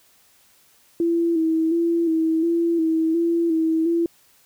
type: tone with vibrato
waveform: sine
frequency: 329.6 Hz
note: E4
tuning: in tune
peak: -17 dBFS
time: 1-4.06 s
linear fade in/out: 2 ms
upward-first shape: square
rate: 1.4 Hz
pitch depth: 39 cents each way
effects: white hiss -57 dBFS RMS until 4.45 s